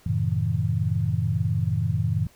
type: chord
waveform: sine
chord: F# diminished seventh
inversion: none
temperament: just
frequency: 92.5 / 111 / 133.2 / 159.84 Hz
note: F#2 / A2 / C3 / Eb3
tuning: 0 / +16 / +31 / +47 cents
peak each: -27 / -25 / -29 / -27 dBFS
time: 0.06-2.27 s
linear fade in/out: 5 ms
effects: pink hiss -56 dBFS RMS until 2.35 s